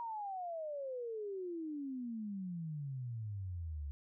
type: exponential sweep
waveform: sine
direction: down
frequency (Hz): 956 to 69.3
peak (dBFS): -39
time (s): 0-3.91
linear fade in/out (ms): 0
effects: none

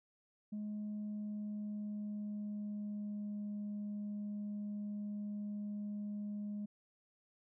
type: tone with pitch glide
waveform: sine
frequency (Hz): 209.9 to 206.9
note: G#3 to G#3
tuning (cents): +19 to -6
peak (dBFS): -37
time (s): 0.52-6.66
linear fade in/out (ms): 10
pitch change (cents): -25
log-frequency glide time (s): 0.81-3.52
effects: tanh soft clip ceiling -37 dBFS

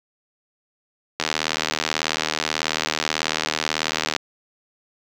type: click train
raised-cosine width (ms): 0.2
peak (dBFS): -3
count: 233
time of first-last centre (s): 1.2-4.163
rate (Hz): 78.3
effects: high-pass 150 Hz 12 dB/octave + 7-bit

